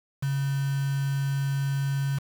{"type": "tone with quantisation", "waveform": "sine", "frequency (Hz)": 138.3, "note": "C#3", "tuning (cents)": -4, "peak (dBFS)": -24, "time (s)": [0.22, 2.19], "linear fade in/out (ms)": 10, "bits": 6, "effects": []}